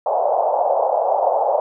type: band-pass noise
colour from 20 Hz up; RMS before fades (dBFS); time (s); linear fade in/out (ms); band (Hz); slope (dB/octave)
pink; -18; 0.06-1.6; 2; 540 to 850; 48
effects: none